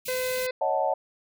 white band-stop noise, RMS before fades -36 dBFS, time 0.05-0.47 s, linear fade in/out 10 ms, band 260 to 2200 Hz, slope 96 dB/octave
harmonic tone, 509 Hz, C5, 48 cents flat, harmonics 1 / 2 / 3 / 4 / 5 / 7 / 8 / 9 / 10, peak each -27 / -42 / -39 / -37 / -41 / -48 / -43 / -48 / -56 dBFS, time 0.08-0.51 s, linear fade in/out 5 ms
sine chord, D# half-diminished seventh, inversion third, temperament equal with one note detuned, 554.4 / 625.9 / 740 / 880 Hz, C#5 / D#5 / F#5 / A5, 0 / +10 / 0 / 0 cents, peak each -28 dBFS, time 0.61-0.94 s, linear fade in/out 5 ms
effects none

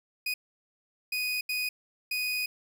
30% pulse tone bursts at uneven times, 2489 Hz, D#7, in tune, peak -26 dBFS, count 4, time 0.26-0.34 / 1.12-1.41 / 1.49-1.69 / 2.11-2.46 s, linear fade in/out 5 ms, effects none

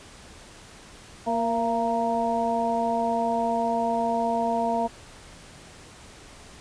harmonic tone with a mistuned harmonic, 233.1 Hz, A#3, in tune, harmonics 1 / 2 / 3 / 4, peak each -29 / -31 / -25 / -28 dBFS, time 1.26-4.88 s, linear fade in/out 20 ms, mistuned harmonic 3, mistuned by -37 cents, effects pink hiss -47 dBFS RMS until 6.6 s + resampled to 22050 Hz

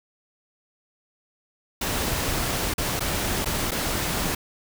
pink noise with dropouts, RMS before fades -26 dBFS, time 1.81-4.35 s, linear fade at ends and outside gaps 5 ms, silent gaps 2.739-2.78 / 2.995-3.005 / 3.447-3.457 / 3.71-3.716 s, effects none

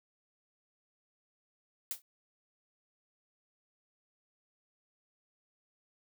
blue noise with exponential decay, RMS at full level -32 dBFS, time 1.91-2.02 s, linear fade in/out 2 ms, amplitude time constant 23 ms, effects none

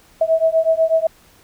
sine beating tone pair, 644 / 652.1 Hz, E5 / E5, -41 / -19 cents, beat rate 8.1 Hz, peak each -16 dBFS, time 0.21-1.07 s, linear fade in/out 5 ms, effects pink hiss -51 dBFS RMS until 1.43 s

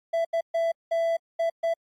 triangle tone bursts at uneven times, 665 Hz, E5, 15 cents sharp, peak -20 dBFS, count 6, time 0.13-0.25 / 0.33-0.41 / 0.54-0.72 / 0.91-1.17 / 1.39-1.5 / 1.63-1.74 s, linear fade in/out 10 ms, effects AAC 64 kbps

